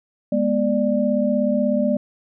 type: tone cluster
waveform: sine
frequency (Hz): 208 / 244.4 / 591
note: G#3 / B3 / D5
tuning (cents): +3 / -18 / +11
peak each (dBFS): -21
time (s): 0.32-1.97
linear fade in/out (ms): 5
effects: none